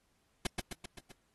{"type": "noise with echo", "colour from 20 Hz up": "pink", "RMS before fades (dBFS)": -31, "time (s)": [0.45, 0.47], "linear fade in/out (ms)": 5, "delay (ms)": 130, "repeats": 5, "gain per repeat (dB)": -4, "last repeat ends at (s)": 1.12, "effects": ["pink hiss -75 dBFS RMS until 1.34 s", "AAC 32 kbps"]}